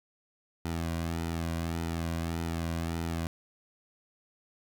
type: tone with flanger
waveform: sawtooth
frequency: 83.1 Hz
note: E2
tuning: 15 cents sharp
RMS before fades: -33 dBFS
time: 0.65-3.27 s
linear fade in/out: 0 ms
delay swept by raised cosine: 1.8 to 2.31 ms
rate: 1.7 Hz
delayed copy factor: -0.6
effects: none